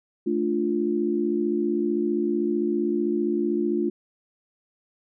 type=chord; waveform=sine; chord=D minor; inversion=second; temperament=equal; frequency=220 / 293.7 / 349.2 Hz; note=A3 / D4 / F4; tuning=0 / 0 / 0 cents; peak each=-27 / -27 / -24 dBFS; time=0.26-3.9 s; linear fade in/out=10 ms; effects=none